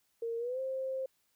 sine tone with pitch glide, 461.7 to 527.3 Hz, A#4 to C5, -17 to +13 cents, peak -33 dBFS, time 0.22-1.06 s, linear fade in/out 5 ms, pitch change +230 cents, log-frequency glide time 0.38-0.6 s, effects white hiss -75 dBFS RMS until 1.35 s

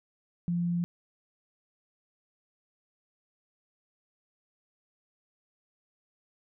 sine tone, 173.1 Hz, F3, 15 cents flat, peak -26 dBFS, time 0.48-0.84 s, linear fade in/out 0 ms, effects none

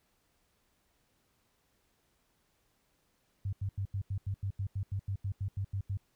sine tone bursts, 98 Hz, G2, in tune, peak -31 dBFS, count 16, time 3.45-5.973 s, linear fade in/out 5 ms, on 78 ms, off 85 ms, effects pink hiss -74 dBFS RMS until 6.15 s

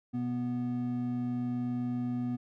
triangle tone pair together, 124.5 / 245.3 Hz, B2 / B3, +14 / -12 cents, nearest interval octave, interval 1174 cents, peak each -35 / -29 dBFS, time 0.13-2.37 s, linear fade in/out 20 ms, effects none

